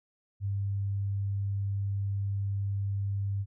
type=tone; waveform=sine; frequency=99.4 Hz; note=G2; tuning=25 cents sharp; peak=-28 dBFS; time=0.4-3.46 s; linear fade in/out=50 ms; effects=none